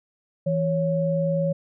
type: tone pair together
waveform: sine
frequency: 164.81 / 554.7 Hz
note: E3 / C#5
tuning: 0 / +1 cents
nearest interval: octave + major sixth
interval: 2101 cents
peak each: -23 dBFS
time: 0.46-1.53 s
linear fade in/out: 10 ms
effects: none